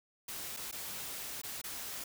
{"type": "noise with dropouts", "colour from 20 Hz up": "white", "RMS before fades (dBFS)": -42, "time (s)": [0.28, 2.04], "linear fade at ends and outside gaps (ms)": 5, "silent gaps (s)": [[0.566, 0.57], [0.714, 0.724], [1.417, 1.434], [1.616, 1.639]], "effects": []}